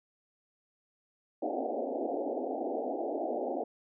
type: band-pass noise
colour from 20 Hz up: white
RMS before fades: -34 dBFS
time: 1.42-3.64 s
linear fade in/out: 5 ms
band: 240 to 780 Hz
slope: 96 dB/octave
effects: none